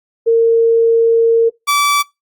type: tone pair in turn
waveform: sine / sawtooth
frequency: 458.4 / 1155.1 Hz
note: A#4 / D6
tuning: -29 / -29 cents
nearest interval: octave + major third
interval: 1600 cents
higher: second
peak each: -7 dBFS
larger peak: neither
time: 0.26-1.5 / 1.67-2.03 s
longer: first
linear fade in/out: 20 ms
effects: noise-tail reverb RT60 0.2 s tail -22 dB re dry + Opus 32 kbps